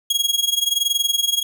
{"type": "tone with amplitude modulation", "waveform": "sawtooth", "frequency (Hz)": 3300, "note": "G#7", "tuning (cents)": -12, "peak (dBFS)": -11, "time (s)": [0.1, 1.43], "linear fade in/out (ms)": 5, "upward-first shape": "sine", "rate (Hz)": 21.2, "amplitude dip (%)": 85, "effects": []}